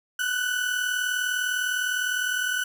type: tone pair together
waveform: 35% pulse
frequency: 1480 / 1519.9 Hz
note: F#6 / F#6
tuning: 0 / +46 cents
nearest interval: unison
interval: 46 cents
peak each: -24 / -28 dBFS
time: 0.19-2.64 s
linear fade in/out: 5 ms
effects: none